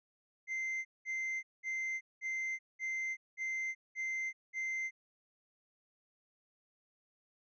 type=tone bursts; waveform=triangle; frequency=2081 Hz; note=C7; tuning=10 cents flat; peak=-33 dBFS; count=8; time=0.47-4.91 s; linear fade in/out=50 ms; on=380 ms; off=200 ms; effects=resampled to 16000 Hz